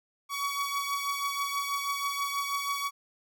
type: beating tone pair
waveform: sawtooth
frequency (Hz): 1127 / 1133.2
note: C#6 / C#6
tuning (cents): +28 / +38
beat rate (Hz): 6.2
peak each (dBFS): -27 / -32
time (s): 0.29-2.91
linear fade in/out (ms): 50
effects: none